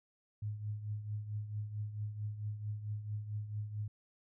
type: tone with tremolo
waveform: sine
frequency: 105.4 Hz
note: G#2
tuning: 26 cents sharp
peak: -34 dBFS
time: 0.42-3.88 s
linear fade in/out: 5 ms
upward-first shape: triangle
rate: 4.5 Hz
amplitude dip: 70%
effects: none